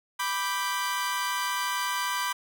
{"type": "chord", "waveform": "sawtooth", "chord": "G major", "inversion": "first", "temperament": "equal", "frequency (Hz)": [987.8, 1174.7, 1568], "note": ["B5", "D6", "G6"], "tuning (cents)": [0, 0, 0], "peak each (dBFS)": [-26, -29, -30], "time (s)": [0.19, 2.33], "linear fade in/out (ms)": 10, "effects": []}